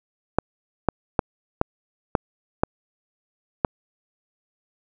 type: clicks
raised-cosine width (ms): 1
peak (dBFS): -3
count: 7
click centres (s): 0.386 / 0.887 / 1.192 / 1.614 / 2.152 / 2.635 / 3.648
effects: none